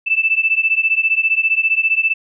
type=beating tone pair; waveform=sine; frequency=2635 / 2650 Hz; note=E7 / E7; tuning=-1 / +9 cents; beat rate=15 Hz; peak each=-16 dBFS; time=0.06-2.14 s; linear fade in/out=20 ms; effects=none

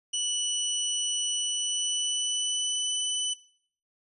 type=tone with pitch glide; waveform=20% pulse; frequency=2960 to 2993 Hz; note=F#7 to F#7; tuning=0 to +19 cents; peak=-21 dBFS; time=0.13-3.34 s; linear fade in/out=10 ms; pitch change=+19 cents; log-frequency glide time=1.32-2.91 s; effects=noise-tail reverb RT60 0.6 s tail -21 dB re dry + resampled to 24000 Hz

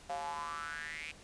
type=tone with high-pass filter sweep; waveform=square; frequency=77.78 Hz; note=D#2; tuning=in tune; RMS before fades=-41 dBFS; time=0.09-1.12 s; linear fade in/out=10 ms; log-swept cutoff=670 to 2500 Hz; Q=7.3; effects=pink hiss -56 dBFS RMS until 1.23 s + resampled to 22050 Hz

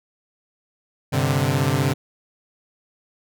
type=chord; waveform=sawtooth; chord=G suspended fourth; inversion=none; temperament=equal; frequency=98 / 130.81 / 146.83 Hz; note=G2 / C3 / D3; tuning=0 / 0 / 0 cents; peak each=-22 / -17 / -18 dBFS; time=1.12-1.94 s; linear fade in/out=20 ms; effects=none

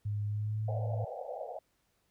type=tone with pitch glide; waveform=sine; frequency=103.83 to 108.87 Hz; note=G#2 to A2; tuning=0 to -18 cents; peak=-31 dBFS; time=0.05-1.05 s; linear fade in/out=10 ms; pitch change=+82 cents; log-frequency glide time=0.27-0.67 s
type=band-pass noise; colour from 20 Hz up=pink; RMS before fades=-41 dBFS; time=0.68-1.59 s; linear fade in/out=5 ms; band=480 to 790 Hz; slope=96 dB/octave
effects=pink hiss -75 dBFS RMS until 2.1 s

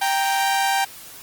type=tone pair together; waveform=sawtooth; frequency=784.6 / 932.3 Hz; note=G5 / A#5; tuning=+1 / 0 cents; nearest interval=minor third; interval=299 cents; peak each=-15 / -22 dBFS; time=0.01-0.85 s; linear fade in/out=10 ms; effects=white hiss -41 dBFS RMS until 1.22 s + Opus 24 kbps

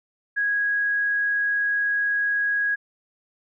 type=tone; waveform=sine; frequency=1654 Hz; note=G#6; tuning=8 cents flat; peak=-20 dBFS; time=0.36-2.76 s; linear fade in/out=20 ms; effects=none

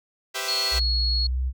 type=chord; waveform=5% pulse; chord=C major seventh; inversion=second; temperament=equal; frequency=392 / 493.9 / 523.3 / 659.3 Hz; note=G4 / B4 / C5 / E5; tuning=0 / 0 / 0 / 0 cents; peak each=-21 / -23 / -23 / -20 dBFS; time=0.34-0.8 s; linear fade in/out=20 ms
type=tone; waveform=sine; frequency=4327 Hz; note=C#8; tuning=43 cents flat; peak=-23 dBFS; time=0.48-1.27 s; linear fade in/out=5 ms
type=tone with pitch glide; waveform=sine; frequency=61.4 to 64.23 Hz; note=B1 to C2; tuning=-9 to -31 cents; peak=-22 dBFS; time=0.71-1.53 s; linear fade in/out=50 ms; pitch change=+78 cents; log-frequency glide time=1.18-1.4 s
effects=none

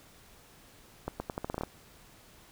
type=accelerating click train; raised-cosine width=1 ms; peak=-19 dBFS; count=10; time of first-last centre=1.08-1.635 s; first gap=120 ms; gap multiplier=0.82; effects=pink hiss -57 dBFS RMS until 2.51 s

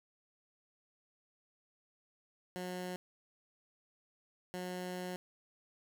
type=tone bursts at uneven times; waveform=15% pulse; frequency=181.3 Hz; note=F#3; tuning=35 cents flat; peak=-33 dBFS; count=2; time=2.56-2.96 / 4.54-5.16 s; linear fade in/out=0 ms; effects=none

